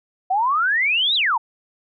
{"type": "exponential two-way sweep", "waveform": "sine", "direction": "up then down", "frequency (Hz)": [726, 3993, 844], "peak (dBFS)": -16, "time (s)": [0.3, 1.38], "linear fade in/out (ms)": 10, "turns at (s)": 1.15, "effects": []}